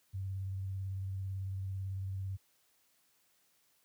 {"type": "tone with vibrato", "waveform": "sine", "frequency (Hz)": 96, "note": "G2", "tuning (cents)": -36, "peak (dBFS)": -35, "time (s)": [0.13, 2.37], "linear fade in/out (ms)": 20, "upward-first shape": "sine", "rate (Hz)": 18, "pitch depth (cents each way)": 24, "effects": ["white hiss -72 dBFS RMS until 3.84 s", "high-pass 60 Hz 12 dB/octave"]}